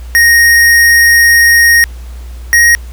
square tone pair in turn, 1864.7 / 1878.8 Hz, A#6 / A#6, 0 / +13 cents, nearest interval unison, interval 13 cents, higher second, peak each -4 dBFS, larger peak neither, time 0.15-1.84 / 2.53-2.75 s, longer first, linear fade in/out 0 ms, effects added 60 Hz sine -23 dBFS peak until 2.92 s + pink hiss -40 dBFS RMS until 2.92 s

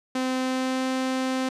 sawtooth tone with pitch glide, 258.1 to 260.2 Hz, C4 to C4, -23 to -9 cents, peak -20 dBFS, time 0.15-1.49 s, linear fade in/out 5 ms, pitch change +14 cents, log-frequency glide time 0.38-0.87 s, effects low-pass 8000 Hz 12 dB/octave

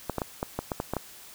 clicks, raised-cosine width 1 ms, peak -14 dBFS, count 9, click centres 0.097 / 0.183 / 0.218 / 0.429 / 0.59 / 0.718 / 0.801 / 0.936 / 0.967 s, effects white hiss -48 dBFS RMS until 1.34 s

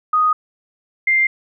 sine tone pair in turn, 1244.5 / 2098 Hz, D#6 / C7, 0 / +4 cents, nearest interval major sixth, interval 904 cents, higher second, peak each -12 dBFS, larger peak neither, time 0.13-0.33 / 1.07-1.27 s, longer neither, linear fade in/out 5 ms, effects none

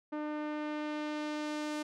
sawtooth tone with low-pass filter sweep, 301.2 Hz, D4, 44 cents sharp, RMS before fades -37 dBFS, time 0.12-1.83 s, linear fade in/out 10 ms, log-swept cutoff 1400 to 8600 Hz, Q 0.78, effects none

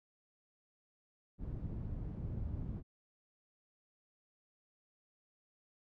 white low-pass noise, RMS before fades -41 dBFS, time 1.38-2.83 s, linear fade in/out 50 ms, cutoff 120 Hz, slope 12 dB/octave, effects none

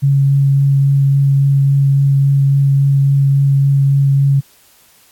sine tone with vibrato, 138.59 Hz, C#3, in tune, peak -8 dBFS, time 0.02-4.41 s, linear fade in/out 20 ms, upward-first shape triangle, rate 3.6 Hz, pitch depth 10 cents each way, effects white hiss -49 dBFS RMS until 5.11 s + AAC 64 kbps

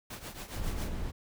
pink noise with tremolo, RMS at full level -40 dBFS, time 0.1-0.89 s, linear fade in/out 5 ms, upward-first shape triangle, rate 7.3 Hz, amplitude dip 80%
brown noise, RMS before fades -34 dBFS, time 0.55-1.12 s, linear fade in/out 20 ms
effects none

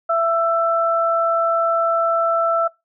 sine tone pair together, 668 / 1330.2 Hz, E5 / E6, +23 / +15 cents, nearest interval octave, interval 1192 cents, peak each -18 dBFS, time 0.09-2.68 s, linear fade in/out 10 ms, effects noise-tail reverb RT60 0.2 s tail -22 dB re dry

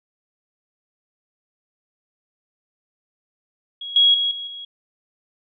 sine tone with level steps, 3314 Hz, G#7, 4 cents flat, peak -29 / -11 / -18 / -28 / -32 dBFS, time 3.81-4.65 s, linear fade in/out 5 ms, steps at 3.96 / 4.14 / 4.31 / 4.47 s, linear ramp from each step 2 ms, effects none

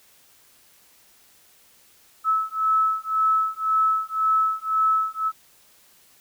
sine beating tone pair, 1300 / 1301.9 Hz, E6 / E6, -24 / -22 cents, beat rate 1.9 Hz, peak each -22 dBFS, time 2.24-5.32 s, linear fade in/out 50 ms, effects white hiss -56 dBFS RMS until 6.2 s

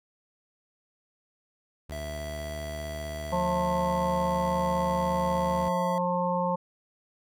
sawtooth tone with pitch glide, 75 to 76.62 Hz, D2 to D#2, +37 to -26 cents, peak -32 dBFS, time 1.89-5.69 s, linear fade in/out 10 ms, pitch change +37 cents, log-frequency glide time 2.18-5.22 s
square tone, 659.3 Hz, E5, in tune, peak -37 dBFS, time 1.92-5.98 s, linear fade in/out 0 ms
harmonic tone, 178.2 Hz, F3, 35 cents sharp, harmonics 1 / 3 / 5 / 6, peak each -30 / -29 / -29 / -33 dBFS, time 3.32-6.56 s, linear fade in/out 10 ms
effects none

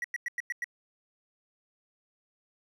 triangle tone bursts, 1928 Hz, B6, 42 cents flat, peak -28 dBFS, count 6, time 0.02-0.643 s, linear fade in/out 2 ms, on 23 ms, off 97 ms, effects none

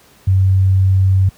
sine tone, 95.2 Hz, F#2, 50 cents sharp, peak -8 dBFS, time 0.27-1.29 s, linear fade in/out 5 ms, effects pink hiss -48 dBFS RMS until 1.37 s + high-pass 60 Hz 12 dB/octave

